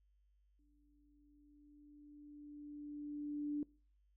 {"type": "tone with exponential growth", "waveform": "sine", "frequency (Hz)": 293.7, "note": "D4", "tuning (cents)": 0, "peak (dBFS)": -35, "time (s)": [0.59, 3.63], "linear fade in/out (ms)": 2, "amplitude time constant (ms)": 660, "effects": ["noise-tail reverb RT60 0.4 s tail -23 dB re dry", "added 50 Hz sine -70 dBFS peak until 4.16 s"]}